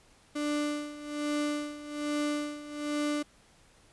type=tone with tremolo; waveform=35% pulse; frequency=295.4 Hz; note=D4; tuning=10 cents sharp; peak=-26 dBFS; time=0.35-3.23 s; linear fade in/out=10 ms; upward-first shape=sine; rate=1.2 Hz; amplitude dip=80%; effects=pink hiss -61 dBFS RMS until 3.92 s + resampled to 24000 Hz